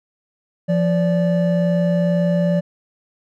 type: tone pair together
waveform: triangle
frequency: 173.1 / 581.5 Hz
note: F3 / D5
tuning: -15 / -17 cents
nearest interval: octave + major sixth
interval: 2098 cents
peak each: -14 / -18 dBFS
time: 0.68-2.61 s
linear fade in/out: 20 ms
effects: none